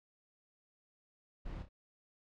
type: noise with echo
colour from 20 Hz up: brown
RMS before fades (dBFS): -43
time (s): 1.45-1.63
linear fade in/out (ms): 10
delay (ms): 30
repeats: 2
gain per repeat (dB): -8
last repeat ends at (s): 1.69
effects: low-pass 4000 Hz 12 dB/octave